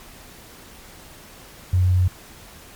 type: tone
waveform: sine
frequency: 91.1 Hz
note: F#2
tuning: 26 cents flat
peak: -14 dBFS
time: 1.73-2.08 s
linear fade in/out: 5 ms
effects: pink hiss -44 dBFS RMS until 2.75 s + MP3 96 kbps